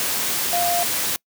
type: tone in noise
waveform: sine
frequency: 698.5 Hz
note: F5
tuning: in tune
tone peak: -20 dBFS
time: 0.53-0.83 s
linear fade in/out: 0 ms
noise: white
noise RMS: -23 dBFS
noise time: 0-1.16 s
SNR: 0 dB
effects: noise-tail reverb RT60 0.1 s tail -26 dB re dry + high-pass 100 Hz 12 dB/octave